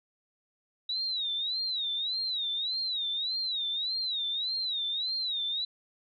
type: tone with vibrato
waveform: sine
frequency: 3856 Hz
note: B7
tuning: 42 cents flat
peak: -29 dBFS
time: 0.89-5.65 s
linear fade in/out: 5 ms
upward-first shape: sine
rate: 1.7 Hz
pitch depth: 150 cents each way
effects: none